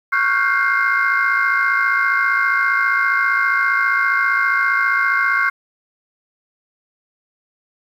sine tone cluster, 1111 / 1406 / 1518 / 1573 / 2112 Hz, C#6 / F6 / F#6 / G6 / C7, +4 / +11 / +44 / +6 / +16 cents, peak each -20 dBFS, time 0.12-5.5 s, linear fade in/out 10 ms, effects tanh soft clip ceiling -6 dBFS + 8-bit

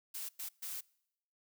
blue noise bursts at uneven times, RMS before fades -42 dBFS, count 3, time 0.14-0.29 / 0.39-0.49 / 0.62-0.81 s, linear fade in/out 10 ms, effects noise-tail reverb RT60 0.8 s tail -25 dB re dry

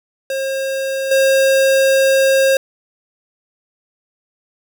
square tone with level steps, 537 Hz, C5, 45 cents sharp, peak -19 / -11 dBFS, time 0.3-2.57 s, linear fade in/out 2 ms, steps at 1.11 s, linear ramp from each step 5 ms, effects none

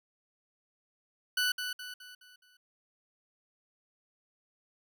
20% pulse tone with echo, 1488 Hz, F#6, 9 cents sharp, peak -22 dBFS, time 1.37-1.52 s, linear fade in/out 5 ms, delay 210 ms, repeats 5, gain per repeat -7 dB, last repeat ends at 2.57 s, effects none

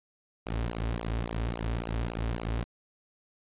sawtooth tone with flanger, 57 Hz, A#1, 38 cents flat, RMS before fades -32 dBFS, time 0.46-2.64 s, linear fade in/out 0 ms, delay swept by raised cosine 0.51 to 6.11 ms, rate 3.6 Hz, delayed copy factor -0.8, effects resampled to 8000 Hz

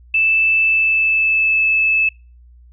sine tone with pitch glide, 2637 to 2614 Hz, E7 to E7, 0 to -15 cents, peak -12 dBFS, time 0.14-2.09 s, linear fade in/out 5 ms, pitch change -15 cents, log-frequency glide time 0.62-1.63 s, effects noise-tail reverb RT60 0.3 s tail -23 dB re dry + added 60 Hz sine -42 dBFS peak until 2.72 s

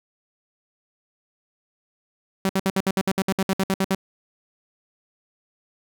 sawtooth tone bursts, 191.9 Hz, G3, 37 cents flat, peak -15 dBFS, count 15, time 2.45-3.949 s, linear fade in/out 2 ms, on 43 ms, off 61 ms, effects none

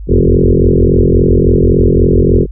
sine tone with frequency modulation, 155.56 Hz, D#3, in tune, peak -5 dBFS, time 0.07-2.47 s, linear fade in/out 50 ms, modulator 43.6 Hz, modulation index 6.6, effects added 50 Hz sine -22 dBFS peak until 2.51 s

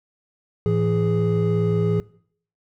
triangle tone cluster, 109.7 / 167 / 416.5 Hz, A2 / E3 / G#4, -5 / +23 / +5 cents, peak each -20 dBFS, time 0.66-2 s, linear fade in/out 0 ms, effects noise-tail reverb RT60 0.6 s tail -22 dB re dry

